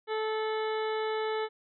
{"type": "harmonic tone with a mistuned harmonic", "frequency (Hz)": 436, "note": "A4", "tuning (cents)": -16, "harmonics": [1, 2, 3, 4, 5, 7, 8, 9], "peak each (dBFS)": [-30, -36, -40, -42, -44, -47, -48, -49], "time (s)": [0.07, 1.49], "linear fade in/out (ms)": 50, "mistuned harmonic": 7, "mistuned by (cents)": -32, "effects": []}